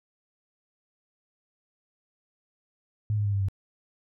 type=tone with pitch steps; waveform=sine; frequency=106.2 / 103.77 / 101.4 / 99.09 / 96.82 Hz; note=G#2 / G#2 / G#2 / G2 / G2; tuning=+39 / -1 / -41 / +19 / -21 cents; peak=-23 dBFS; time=3.1-3.485 s; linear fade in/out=0 ms; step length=77 ms; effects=none